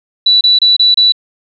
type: tone bursts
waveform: sine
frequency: 3952 Hz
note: B7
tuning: in tune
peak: -5 dBFS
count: 5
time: 0.26-1.122 s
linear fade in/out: 5 ms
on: 150 ms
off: 28 ms
effects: none